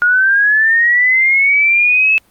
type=linear sweep; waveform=sine; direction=up; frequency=1428 to 2617 Hz; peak=-8 dBFS; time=0.02-2.18 s; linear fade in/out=0 ms; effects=pink hiss -53 dBFS RMS until 2.3 s + Opus 48 kbps